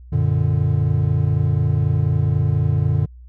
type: chord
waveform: triangle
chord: Gb augmented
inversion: none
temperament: equal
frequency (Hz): 92.5 / 116.54 / 146.83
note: Gb2 / Bb2 / D3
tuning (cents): 0 / 0 / 0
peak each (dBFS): -18 / -18 / -17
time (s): 0.12-3.06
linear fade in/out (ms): 10
effects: added 61 Hz sine -38 dBFS peak until 3.28 s